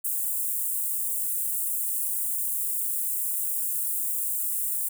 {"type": "high-pass noise", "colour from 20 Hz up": "white", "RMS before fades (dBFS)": -28, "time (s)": [0.04, 4.89], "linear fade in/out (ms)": 10, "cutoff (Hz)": 8100, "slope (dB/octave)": 48, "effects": []}